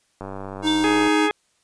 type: click train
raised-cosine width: 1 ms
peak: -19 dBFS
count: 85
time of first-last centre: 0.21-1.074 s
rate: 97.2 Hz
type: tone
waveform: square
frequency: 311.1 Hz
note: D#4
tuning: in tune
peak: -19 dBFS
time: 0.62-1.3 s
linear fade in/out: 50 ms
type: tone with exponential decay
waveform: sine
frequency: 3500 Hz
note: A7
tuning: 10 cents flat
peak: -20 dBFS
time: 0.67-1.07 s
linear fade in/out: 5 ms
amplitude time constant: 86 ms
type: harmonic tone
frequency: 417.9 Hz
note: G#4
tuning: 11 cents sharp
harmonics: 1 / 2 / 3 / 4 / 5 / 6 / 8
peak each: -23 / -26 / -28 / -29 / -30 / -31 / -32 dBFS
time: 0.84-1.31 s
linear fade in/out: 0 ms
effects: white hiss -65 dBFS RMS until 1.63 s + resampled to 22050 Hz